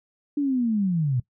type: linear sweep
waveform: sine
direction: down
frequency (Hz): 295.2 to 117.8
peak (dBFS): -20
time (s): 0.37-1.2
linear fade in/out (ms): 5
effects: noise-tail reverb RT60 0.1 s tail -20 dB re dry